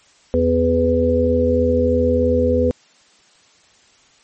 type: harmonic tone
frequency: 83 Hz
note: E2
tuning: 12 cents sharp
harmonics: 1 / 3 / 5 / 6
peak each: -20 / -19 / -22 / -16 dBFS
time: 0.34-2.71 s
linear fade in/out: 0 ms
effects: white hiss -53 dBFS RMS until 4.23 s + MP3 32 kbps